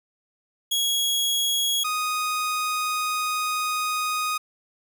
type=tone pair in turn; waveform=sawtooth; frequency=3322 / 1244.3 Hz; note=G#7 / D#6; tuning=0 / 0 cents; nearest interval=octave + perfect fourth; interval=1700 cents; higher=first; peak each=-18 / -20 dBFS; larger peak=first; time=0.71-1.84 / 1.84-4.38 s; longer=second; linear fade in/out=10 ms; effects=none